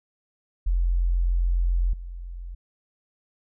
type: tone with level steps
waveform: sine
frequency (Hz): 43.65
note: F1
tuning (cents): 0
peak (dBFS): -19 / -33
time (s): 0.66-2.55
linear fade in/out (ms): 10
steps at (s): 1.93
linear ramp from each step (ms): 5
effects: none